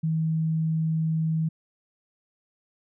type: tone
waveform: sine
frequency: 160 Hz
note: D#3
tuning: 49 cents sharp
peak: -22 dBFS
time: 0.03-1.49 s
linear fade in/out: 10 ms
effects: none